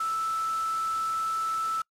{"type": "tone in noise", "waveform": "sine", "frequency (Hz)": 1318.5, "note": "E6", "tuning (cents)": 0, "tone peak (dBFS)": -26, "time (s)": [0, 1.82], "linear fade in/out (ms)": 5, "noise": "white", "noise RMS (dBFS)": -42, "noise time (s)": [0, 1.82], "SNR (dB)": 13, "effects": ["noise-tail reverb RT60 0.1 s tail -25 dB re dry", "low-pass 9000 Hz 12 dB/octave"]}